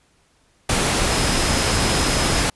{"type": "tone in noise", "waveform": "sine", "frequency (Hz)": 5100, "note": "D#8", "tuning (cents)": 42, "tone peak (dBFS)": -29, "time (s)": [1.11, 2.43], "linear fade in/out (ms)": 5, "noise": "pink", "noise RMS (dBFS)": -19, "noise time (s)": [0.69, 2.5], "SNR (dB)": -13, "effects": ["pink hiss -60 dBFS RMS until 2.55 s", "resampled to 24000 Hz"]}